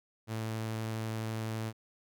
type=tone; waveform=sawtooth; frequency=111 Hz; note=A2; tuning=16 cents sharp; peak=-30 dBFS; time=0.27-1.73 s; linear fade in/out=50 ms; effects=none